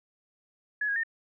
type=tone with pitch steps; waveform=sine; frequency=1694 / 1643 / 1821 Hz; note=G#6 / G#6 / A#6; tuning=+34 / -19 / -41 cents; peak=-26 dBFS; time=0.81-1.035 s; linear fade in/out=5 ms; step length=75 ms; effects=none

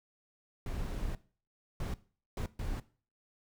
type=noise bursts at uneven times; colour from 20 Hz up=brown; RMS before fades=-36 dBFS; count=4; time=0.66-1.15 / 1.8-1.94 / 2.37-2.46 / 2.59-2.8 s; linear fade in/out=2 ms; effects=noise-tail reverb RT60 0.4 s tail -18 dB re dry

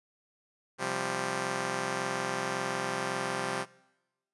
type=chord; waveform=5% pulse; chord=C suspended fourth; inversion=none; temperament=just; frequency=130.81 / 174.42 / 196.22 Hz; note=C3 / F3 / G3; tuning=0 / -2 / +2 cents; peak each=-25 dBFS; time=0.78-3.66 s; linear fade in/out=50 ms; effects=noise-tail reverb RT60 1.0 s tail -22 dB re dry + resampled to 24000 Hz

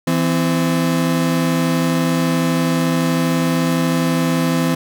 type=tone pair together; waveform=35% pulse; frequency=165.2 / 257.1 Hz; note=E3 / C4; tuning=+4 / -30 cents; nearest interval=minor sixth; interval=766 cents; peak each=-16 dBFS; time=0.07-4.75 s; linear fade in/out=5 ms; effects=none

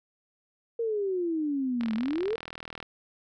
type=exponential two-way sweep; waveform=sine; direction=down then up; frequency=470.1 to 214.5 to 470.1 Hz; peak=-26 dBFS; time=0.79-2.36 s; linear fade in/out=5 ms; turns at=1.95 s
type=click train; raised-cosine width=0.3 ms; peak=-22 dBFS; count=42; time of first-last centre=1.81-2.827 s; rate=40.3 Hz
effects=none

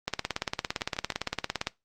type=two click trains; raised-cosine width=0.2 ms; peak=-19 / -10 dBFS; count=4 / 29; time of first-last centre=0.81-1.277 / 0.08-1.671 s; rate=6.42 / 17.6 Hz; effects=noise-tail reverb RT60 0.2 s tail -19 dB re dry + Opus 32 kbps

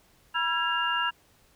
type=tone cluster; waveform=sine; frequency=970 / 1354 / 1647 / 2803 Hz; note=B5 / E6 / G#6 / F7; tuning=-31 / +46 / -15 / +6 cents; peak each=-30 dBFS; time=0.34-1.11 s; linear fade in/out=20 ms; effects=pink hiss -62 dBFS RMS until 1.55 s

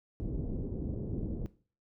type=low-pass noise; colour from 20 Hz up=pink; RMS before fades=-36 dBFS; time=0.2-1.46 s; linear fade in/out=0 ms; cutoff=400 Hz; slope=24 dB/octave; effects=noise-tail reverb RT60 0.4 s tail -17 dB re dry

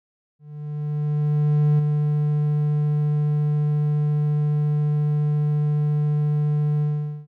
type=tone with ADSR envelope; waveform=triangle; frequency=148.8 Hz; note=D3; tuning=23 cents sharp; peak=-12 dBFS; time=0.39-7.27 s; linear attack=1400 ms; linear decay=8 ms; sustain=-4 dB; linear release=450 ms; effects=none

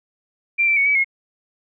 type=tone with pitch steps; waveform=sine; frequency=2364 / 2336 / 2223 / 2285 / 2161 Hz; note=D7 / D7 / C#7 / D7 / C#7; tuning=+11 / -10 / +4 / -48 / -45 cents; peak=-14 dBFS; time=0.58-1.045 s; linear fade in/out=20 ms; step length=93 ms; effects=none

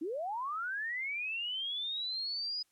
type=linear sweep; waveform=sine; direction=up; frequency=286.4 to 4994 Hz; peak=-34 dBFS; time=0.01-2.63 s; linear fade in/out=10 ms; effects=white hiss -74 dBFS RMS until 2.71 s + low-pass 12000 Hz 12 dB/octave

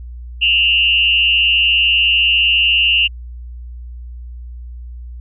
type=tone with frequency modulation; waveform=sine; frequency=2794 Hz; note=F7; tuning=in tune; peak=-10 dBFS; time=0.41-3.08 s; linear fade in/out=20 ms; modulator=173 Hz; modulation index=0.79; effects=added 60 Hz sine -28 dBFS peak until 5.2 s

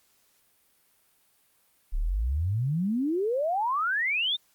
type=exponential sweep; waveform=sine; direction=up; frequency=31.56 to 3729 Hz; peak=-24 dBFS; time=1.92-4.37 s; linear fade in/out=20 ms; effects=white hiss -66 dBFS RMS until 4.54 s + Opus 48 kbps

